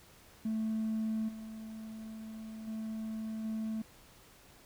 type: tone with level steps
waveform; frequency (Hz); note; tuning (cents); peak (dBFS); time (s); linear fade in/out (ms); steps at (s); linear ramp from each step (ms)
triangle; 220; A3; 0; -28 / -40 / -34 / -31; 0.45-3.82; 5; 1.28 / 2.67 / 3.44; 10
effects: tanh soft clip ceiling -27 dBFS + pink hiss -59 dBFS RMS until 4.65 s